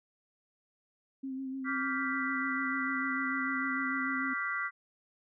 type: tone with vibrato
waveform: sine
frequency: 265.2 Hz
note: C4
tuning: 23 cents sharp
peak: -35 dBFS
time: 1.23-4.34 s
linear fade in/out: 10 ms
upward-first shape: sine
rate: 6.7 Hz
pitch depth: 28 cents each way
type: chord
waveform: sine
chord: G dominant seventh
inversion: second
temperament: equal with one note detuned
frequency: 1157.1 / 1396.9 / 1568 / 1975.5 Hz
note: D6 / F6 / G6 / B6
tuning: -26 / 0 / 0 / 0 cents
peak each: -38 / -36 / -40 / -35 dBFS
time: 1.64-4.71 s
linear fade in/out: 50 ms
effects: none